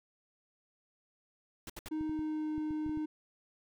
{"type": "noise bursts", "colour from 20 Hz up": "pink", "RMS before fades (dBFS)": -44, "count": 3, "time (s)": [1.67, 1.885], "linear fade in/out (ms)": 2, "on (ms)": 27, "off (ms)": 67}
{"type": "tone with pitch glide", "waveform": "triangle", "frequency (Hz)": [311.1, 307.5], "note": ["D#4", "D#4"], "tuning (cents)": [0, -20], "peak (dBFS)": -31, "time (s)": [1.91, 3.06], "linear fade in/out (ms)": 10, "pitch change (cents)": -20, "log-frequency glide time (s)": [2.08, 2.51]}
{"type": "clicks", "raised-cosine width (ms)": 5, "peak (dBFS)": -34, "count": 8, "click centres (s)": [2.01, 2.095, 2.192, 2.58, 2.708, 2.863, 2.894, 2.974]}
{"effects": []}